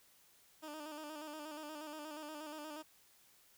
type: tone with vibrato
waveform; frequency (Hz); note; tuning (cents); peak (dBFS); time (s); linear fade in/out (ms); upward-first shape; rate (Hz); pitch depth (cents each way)
15% pulse; 303.8; D#4; -41; -39; 0.62-2.83; 20; square; 8.4; 48
effects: white hiss -67 dBFS RMS until 3.57 s